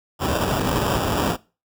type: noise with sample-and-hold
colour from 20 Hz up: pink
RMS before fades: -21 dBFS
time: 0.19-1.37 s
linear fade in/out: 50 ms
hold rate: 2100 Hz
effects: noise-tail reverb RT60 0.3 s tail -20 dB re dry + high-pass 60 Hz 12 dB/octave